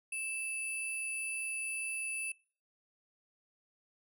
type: tone pair together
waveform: sine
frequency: 2637 / 9965 Hz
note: E7 / D#9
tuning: 0 / +2 cents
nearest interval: octave + major seventh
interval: 2302 cents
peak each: -35 / -38 dBFS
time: 0.12-2.32 s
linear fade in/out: 5 ms
effects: noise-tail reverb RT60 0.4 s tail -25 dB re dry + tanh soft clip ceiling -32 dBFS